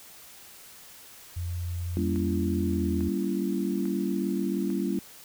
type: tone with pitch glide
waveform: sine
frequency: 87.2 to 83.6 Hz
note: F2 to E2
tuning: -2 to +25 cents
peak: -29 dBFS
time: 1.36-3.09 s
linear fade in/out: 10 ms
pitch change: -73 cents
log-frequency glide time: 2.65-2.86 s
type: chord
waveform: sine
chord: G diminished seventh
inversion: none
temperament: just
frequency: 196 / 235.2 / 282.2 / 338.7 Hz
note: G3 / Bb3 / Db4 / Fb4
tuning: 0 / +16 / +31 / +47 cents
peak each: -29 / -33 / -32 / -31 dBFS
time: 1.97-4.99 s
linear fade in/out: 0 ms
type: click train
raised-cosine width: 0.5 ms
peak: -31 dBFS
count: 4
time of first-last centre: 2.16-4.702 s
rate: 1.18 Hz
effects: white hiss -49 dBFS RMS until 5.24 s